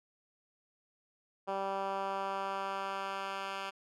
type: tone with band-pass filter sweep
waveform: 10% pulse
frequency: 194.9 Hz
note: G3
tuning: 10 cents flat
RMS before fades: -37 dBFS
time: 1.47-3.71 s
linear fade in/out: 20 ms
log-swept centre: 730 to 2000 Hz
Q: 1.1
effects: none